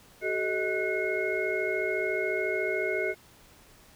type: tone cluster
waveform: sine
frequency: 379.3 / 433.3 / 627 / 1484 / 2161 Hz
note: F#4 / A4 / D#5 / F#6 / C#7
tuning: +43 / -27 / +13 / +5 / -45 cents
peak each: -31 / -33 / -33 / -36 / -32 dBFS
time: 0.21-3.15 s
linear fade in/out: 50 ms
effects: pink hiss -56 dBFS RMS until 3.95 s